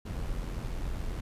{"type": "noise with amplitude modulation", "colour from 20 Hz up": "brown", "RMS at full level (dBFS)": -32, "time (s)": [0.05, 1.21], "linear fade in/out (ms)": 10, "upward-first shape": "sine", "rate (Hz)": 87.2, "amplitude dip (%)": 50, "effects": ["resampled to 32000 Hz"]}